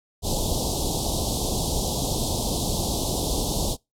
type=band-stop noise; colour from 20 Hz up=pink; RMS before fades=-25 dBFS; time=0.22-3.77 s; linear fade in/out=50 ms; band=910 to 3400 Hz; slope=48 dB/octave; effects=noise-tail reverb RT60 0.2 s tail -24 dB re dry + low-pass 12000 Hz 12 dB/octave